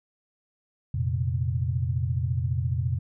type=chord; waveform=sine; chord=F suspended fourth; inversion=none; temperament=just; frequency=87.31 / 116.41 / 130.96 Hz; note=F2 / Bb2 / C3; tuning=0 / -2 / +2 cents; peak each=-28 dBFS; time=0.94-2.99 s; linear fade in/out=5 ms; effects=none